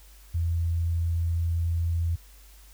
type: tone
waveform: sine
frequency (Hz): 84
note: E2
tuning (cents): +33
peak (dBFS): -23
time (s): 0.34-2.16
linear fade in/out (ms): 10
effects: added 50 Hz sine -49 dBFS peak until 2.73 s + white hiss -56 dBFS RMS until 2.73 s